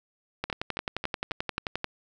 two click trains, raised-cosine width 0.3 ms, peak -13 / -16 dBFS, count 17 / 5, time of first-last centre 0.44-1.844 / 0.5-1.581 s, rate 11.4 / 3.7 Hz, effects none

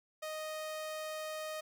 sawtooth tone, 622 Hz, D#5, 1 cent flat, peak -35 dBFS, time 0.22-1.61 s, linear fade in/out 10 ms, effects none

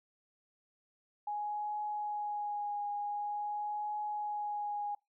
sine tone with vibrato, 830.6 Hz, G#5, in tune, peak -34 dBFS, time 1.27-4.95 s, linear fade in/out 5 ms, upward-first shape triangle, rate 0.46 Hz, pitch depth 20 cents each way, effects noise-tail reverb RT60 0.2 s tail -25 dB re dry

